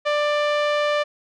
sawtooth tone with low-pass filter, 591 Hz, D5, 11 cents sharp, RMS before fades -21 dBFS, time 0.05-1.04 s, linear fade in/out 20 ms, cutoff 3200 Hz, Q 0.96, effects none

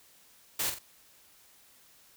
white noise with echo, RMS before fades -31 dBFS, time 0.59-0.7 s, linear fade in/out 5 ms, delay 44 ms, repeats 2, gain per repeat -7 dB, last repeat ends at 0.788 s, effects white hiss -60 dBFS RMS until 2.16 s

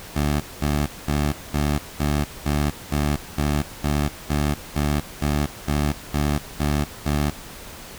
15% pulse tone bursts, 73.4 Hz, D2, in tune, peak -13 dBFS, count 16, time 0.15-7.31 s, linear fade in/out 20 ms, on 260 ms, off 200 ms, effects pink hiss -39 dBFS RMS until 7.98 s

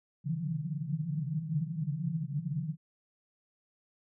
pink band-pass noise, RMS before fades -34 dBFS, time 0.24-2.77 s, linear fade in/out 20 ms, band 140 to 170 Hz, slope 96 dB/octave, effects none

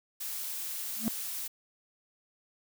blue noise, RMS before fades -37 dBFS, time 0.2-1.48 s, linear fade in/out 10 ms
triangle tone with exponential growth, 223.6 Hz, A3, 28 cents sharp, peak -21 dBFS, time 0.96-1.08 s, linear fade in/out 0 ms, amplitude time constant 26 ms
effects none

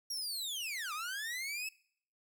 sawtooth linear two-way sweep, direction down then up, 5680 to 1174.7 to 2629 Hz, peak -34 dBFS, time 0.1-1.69 s, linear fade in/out 5 ms, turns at 0.93 s, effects noise-tail reverb RT60 0.6 s tail -22 dB re dry

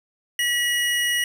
square tone pair together, 1935.5 / 2900 Hz, B6 / F#7, -35 / -35 cents, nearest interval perfect fifth, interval 700 cents, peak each -23 / -24 dBFS, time 0.39-1.24 s, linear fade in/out 2 ms, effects none

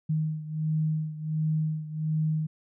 sine beating tone pair, 155.56 / 156.96 Hz, D#3 / D#3, 0 / +15 cents, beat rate 1.4 Hz, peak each -27 / -31 dBFS, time 0.09-2.47 s, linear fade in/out 10 ms, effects none

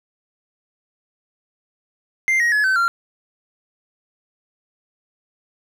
triangle tone with pitch steps, 2093 / 1886.3 / 1700 / 1532.2 / 1380.9 Hz, C7 / A#6 / G#6 / G6 / F6, 0 / +20 / +40 / -40 / -20 cents, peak -13 dBFS, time 2.28-2.88 s, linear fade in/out 0 ms, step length 120 ms, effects none

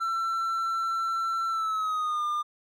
triangle tone with pitch glide, 1344 to 1204.3 Hz, E6 to D6, +33 to +43 cents, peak -24 dBFS, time 0-2.43 s, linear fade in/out 20 ms, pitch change -190 cents, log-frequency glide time 1.49-2.24 s, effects none

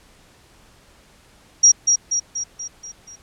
sine tone with echo, 5690 Hz, F8, 31 cents sharp, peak -7 dBFS, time 1.63-1.72 s, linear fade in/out 10 ms, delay 240 ms, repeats 6, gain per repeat -5 dB, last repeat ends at 3.16 s, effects pink hiss -52 dBFS RMS until 3.22 s + low-pass 10000 Hz 12 dB/octave

